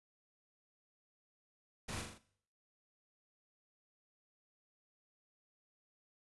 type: noise with echo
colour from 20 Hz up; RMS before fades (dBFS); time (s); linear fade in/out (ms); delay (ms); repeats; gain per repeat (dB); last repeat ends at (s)
pink; -43; 1.88-2.02; 10; 41; 4; -4; 2.184
effects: noise-tail reverb RT60 0.6 s tail -18 dB re dry + resampled to 24000 Hz